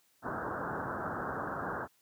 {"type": "low-pass noise", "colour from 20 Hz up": "white", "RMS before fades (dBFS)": -37, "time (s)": [0.22, 1.88], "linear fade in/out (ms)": 50, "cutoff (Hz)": 1600, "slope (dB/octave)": 96, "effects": ["white hiss -70 dBFS RMS until 2.01 s", "high-pass 80 Hz 12 dB/octave"]}